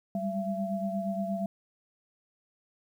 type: tone cluster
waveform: sine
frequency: 194.2 / 202.7 / 674 Hz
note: G3 / G#3 / E5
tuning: -16 / -42 / +38 cents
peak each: -32 / -37 / -33 dBFS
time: 0.15-1.46 s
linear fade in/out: 2 ms
effects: 10-bit